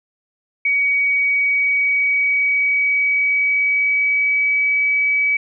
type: tone with pitch glide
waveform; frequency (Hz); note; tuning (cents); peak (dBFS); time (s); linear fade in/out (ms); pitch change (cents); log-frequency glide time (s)
sine; 2258 to 2282; C#7 to C#7; +31 to +50; -14; 0.65-5.37; 5; +19; 1.12-4.78
effects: none